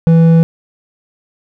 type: tone with hard clipping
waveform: sine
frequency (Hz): 164.81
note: E3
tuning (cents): 0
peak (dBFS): -6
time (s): 0.07-0.43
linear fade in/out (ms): 0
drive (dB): 6
effects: none